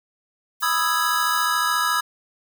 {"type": "noise", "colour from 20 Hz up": "violet", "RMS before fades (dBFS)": -35, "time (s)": [0.6, 1.46], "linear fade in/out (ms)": 10}
{"type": "chord", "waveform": "square", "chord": "E major seventh", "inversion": "second", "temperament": "equal", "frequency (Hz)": [987.8, 1244.5, 1318.5, 1661.2], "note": ["B5", "D#6", "E6", "G#6"], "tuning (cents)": [0, 0, 0, 0], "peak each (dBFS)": [-27, -25, -26, -25], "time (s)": [0.62, 2.01], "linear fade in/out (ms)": 10}
{"effects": []}